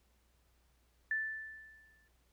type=tone with exponential decay; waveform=sine; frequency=1760 Hz; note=A6; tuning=in tune; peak=-30 dBFS; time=1.11-2.08 s; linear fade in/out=2 ms; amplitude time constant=210 ms; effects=added 60 Hz sine -70 dBFS peak until 2.32 s + pink hiss -75 dBFS RMS until 2.32 s